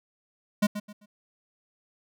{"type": "tone with echo", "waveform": "square", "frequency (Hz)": 207.7, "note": "G#3", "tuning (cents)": 0, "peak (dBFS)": -20, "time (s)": [0.62, 0.67], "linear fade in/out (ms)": 10, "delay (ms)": 130, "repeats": 3, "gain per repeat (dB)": -11, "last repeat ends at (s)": 1.06, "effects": []}